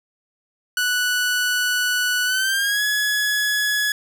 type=tone with pitch glide; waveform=sawtooth; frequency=1480 to 1690.3 Hz; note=F#6 to G#6; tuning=0 to +30 cents; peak=-15 dBFS; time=0.77-3.92 s; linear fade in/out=2 ms; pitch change=+230 cents; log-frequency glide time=2.25-2.83 s; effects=none